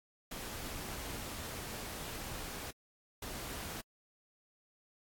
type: noise bursts at uneven times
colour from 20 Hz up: pink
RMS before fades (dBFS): -43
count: 2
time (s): 0.31-2.71 / 3.22-3.81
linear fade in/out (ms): 5
effects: AAC 64 kbps